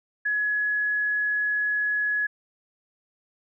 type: tone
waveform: sine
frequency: 1688 Hz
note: G#6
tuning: 28 cents sharp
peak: -22 dBFS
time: 0.25-2.27 s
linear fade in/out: 10 ms
effects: none